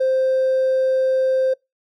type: tone with hard clipping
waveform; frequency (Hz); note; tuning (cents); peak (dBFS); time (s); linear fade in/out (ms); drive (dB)
triangle; 523; C5; -1; -15; 0-1.54; 10; 2
effects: noise-tail reverb RT60 0.2 s tail -25 dB re dry